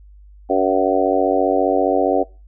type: harmonic tone with a mistuned harmonic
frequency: 95 Hz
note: F#2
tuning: 46 cents sharp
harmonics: 3 / 4 / 5 / 6 / 7 / 8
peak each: -21 / -21 / -21 / -21 / -21 / -21 dBFS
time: 0.49-2.24 s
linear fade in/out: 20 ms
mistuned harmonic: 8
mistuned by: -25 cents
effects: noise-tail reverb RT60 0.3 s tail -23 dB re dry + added 50 Hz sine -41 dBFS peak until 2.47 s